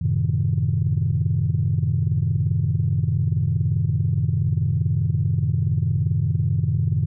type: chord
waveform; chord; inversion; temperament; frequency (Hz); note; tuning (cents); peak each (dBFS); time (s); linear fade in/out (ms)
sine; F# diminished seventh; none; equal; 92.5 / 110 / 130.81 / 155.56; F#2 / A2 / C3 / Eb3; 0 / 0 / 0 / 0; -23; 0.01-7.06; 10
effects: tanh soft clip ceiling -10 dBFS